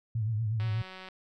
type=tone with vibrato; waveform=sine; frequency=110 Hz; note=A2; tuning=in tune; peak=-27 dBFS; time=0.15-0.82 s; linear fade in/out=5 ms; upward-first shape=triangle; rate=8.3 Hz; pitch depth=110 cents each way
type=click train; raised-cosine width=0.3 ms; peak=-29 dBFS; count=92; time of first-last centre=0.6-1.087 s; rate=187 Hz
effects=none